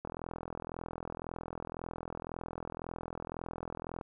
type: click train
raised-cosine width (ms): 1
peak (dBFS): -25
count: 167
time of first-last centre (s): 0.05-4.012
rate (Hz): 41.9
effects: none